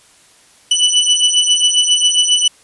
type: beating tone pair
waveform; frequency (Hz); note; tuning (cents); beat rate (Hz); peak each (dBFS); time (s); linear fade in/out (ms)
sawtooth; 2969 / 2976.4; F#7 / F#7; +5 / +10; 7.4; -10; 0.71-2.48; 5
effects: white hiss -48 dBFS RMS until 2.63 s + resampled to 24000 Hz